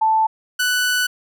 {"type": "tone pair in turn", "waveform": ["sine", "sawtooth"], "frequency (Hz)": [880, 1487.7], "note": ["A5", "F#6"], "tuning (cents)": [0, 9], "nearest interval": "major sixth", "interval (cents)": 909, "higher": "second", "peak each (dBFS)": -13, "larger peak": "neither", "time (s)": [[0.01, 0.27], [0.59, 1.07]], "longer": "second", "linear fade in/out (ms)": 10, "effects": []}